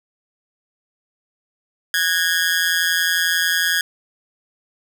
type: tone with amplitude modulation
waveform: sawtooth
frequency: 1649 Hz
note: G#6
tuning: 13 cents flat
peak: -9 dBFS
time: 1.94-3.81 s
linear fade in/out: 2 ms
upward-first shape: sine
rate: 171 Hz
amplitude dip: 90%
effects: none